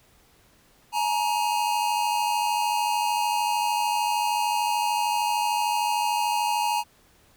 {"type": "tone pair together", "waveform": "square", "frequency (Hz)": [847, 940.3], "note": ["G#5", "A#5"], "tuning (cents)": [34, 15], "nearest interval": "major second", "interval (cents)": 181, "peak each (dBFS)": [-26, -26], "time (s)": [0.92, 6.84], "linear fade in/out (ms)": 50, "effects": ["pink hiss -59 dBFS RMS until 7.36 s"]}